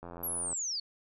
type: click train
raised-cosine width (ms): 1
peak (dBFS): -30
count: 44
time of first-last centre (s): 0.03-0.529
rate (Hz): 86.2
type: linear sweep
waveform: sine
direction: down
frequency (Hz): 11870 to 4340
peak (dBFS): -32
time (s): 0.23-0.8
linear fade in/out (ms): 5
effects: none